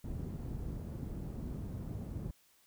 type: low-pass noise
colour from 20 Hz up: white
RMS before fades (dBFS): -41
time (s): 0.04-2.31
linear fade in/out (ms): 5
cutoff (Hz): 160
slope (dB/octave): 12
effects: white hiss -68 dBFS RMS until 2.66 s